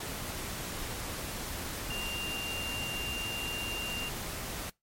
sine tone in noise, 2788 Hz, F7, 4 cents flat, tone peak -35 dBFS, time 1.9-4.09 s, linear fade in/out 5 ms, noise pink, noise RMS -38 dBFS, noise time 0-4.7 s, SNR 0 dB, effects noise-tail reverb RT60 0.2 s tail -24 dB re dry + MP3 64 kbps

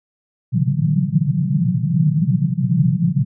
pink band-pass noise, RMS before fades -17 dBFS, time 0.52-3.25 s, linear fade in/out 20 ms, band 120 to 190 Hz, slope 96 dB/octave, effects none

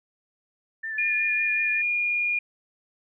sine tone with vibrato, 1767 Hz, A6, 7 cents sharp, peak -29 dBFS, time 0.83-1.82 s, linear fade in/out 10 ms, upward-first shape sine, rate 5.4 Hz, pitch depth 28 cents each way
sine tone, 2426 Hz, D#7, 44 cents flat, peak -22 dBFS, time 0.98-2.39 s, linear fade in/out 5 ms
effects none

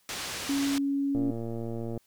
white low-pass noise, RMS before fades -36 dBFS, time 0.09-0.78 s, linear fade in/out 0 ms, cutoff 6100 Hz, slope 12 dB/octave
sine tone, 278.8 Hz, C#4, 10 cents sharp, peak -25 dBFS, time 0.49-1.31 s, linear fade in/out 5 ms
click train, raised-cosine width 2 ms, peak -23 dBFS, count 96, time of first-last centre 1.15-1.976 s, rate 115 Hz
effects white hiss -67 dBFS RMS until 2.06 s

